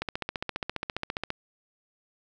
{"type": "click train", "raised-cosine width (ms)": 0.3, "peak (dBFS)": -14, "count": 20, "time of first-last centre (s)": [0.02, 1.304], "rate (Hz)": 14.8, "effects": []}